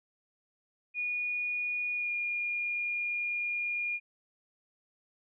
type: tone with pitch glide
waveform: sine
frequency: 2451 to 2423 Hz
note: D#7 to D#7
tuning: -27 to -47 cents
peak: -30 dBFS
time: 0.94-4 s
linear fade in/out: 50 ms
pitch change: -20 cents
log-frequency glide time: 1.95-2.11 s
effects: none